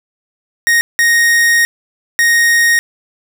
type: tone bursts at uneven times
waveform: 45% pulse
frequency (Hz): 1864.7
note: A#6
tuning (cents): 0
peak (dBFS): -8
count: 3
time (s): 0.67-0.81 / 0.99-1.65 / 2.19-2.79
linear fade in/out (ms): 0
effects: none